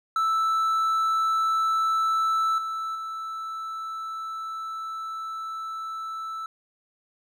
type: tone with level steps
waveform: triangle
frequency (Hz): 1318.5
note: E6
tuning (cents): 0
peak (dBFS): -19 / -26 / -29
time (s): 0.16-6.46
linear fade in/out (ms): 2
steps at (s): 2.58 / 2.95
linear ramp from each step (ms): 2
effects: none